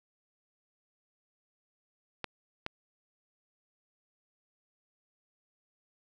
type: clicks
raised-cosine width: 0.3 ms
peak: -18 dBFS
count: 2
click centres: 2.243 / 2.664 s
effects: none